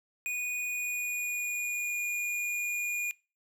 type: tone with pitch glide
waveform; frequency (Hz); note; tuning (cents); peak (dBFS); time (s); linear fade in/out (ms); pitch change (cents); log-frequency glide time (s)
square; 2469 to 2435; D#7 to D#7; -14 to -38; -31; 0.26-3.11; 0; -24; 0.6-1.98
effects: noise-tail reverb RT60 0.3 s tail -22 dB re dry